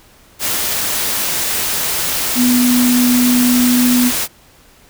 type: tone in noise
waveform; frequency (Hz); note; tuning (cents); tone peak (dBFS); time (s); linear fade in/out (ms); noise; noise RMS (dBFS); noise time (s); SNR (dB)
sine; 246.9; B3; 0; -10; 2.35-4.12; 50; white; -18; 0.39-4.28; +5
effects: pink hiss -47 dBFS RMS until 4.89 s